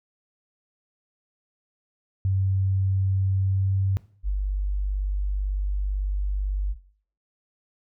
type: tone with pitch glide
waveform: sine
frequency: 96 to 96.61 Hz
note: G2 to G2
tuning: -36 to -25 cents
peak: -20 dBFS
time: 2.25-3.97 s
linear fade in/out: 0 ms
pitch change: +11 cents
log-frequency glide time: 3.46-3.74 s
type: tone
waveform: sine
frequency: 49 Hz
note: G1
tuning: in tune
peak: -21 dBFS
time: 4.23-6.76 s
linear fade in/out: 50 ms
effects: noise-tail reverb RT60 0.5 s tail -18 dB re dry